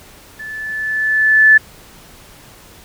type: tone with level ramp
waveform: sine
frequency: 1743 Hz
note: A6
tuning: 17 cents flat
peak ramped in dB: -27 to -3 dBFS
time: 0.39-1.58 s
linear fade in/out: 10 ms
effects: pink hiss -42 dBFS RMS until 2.84 s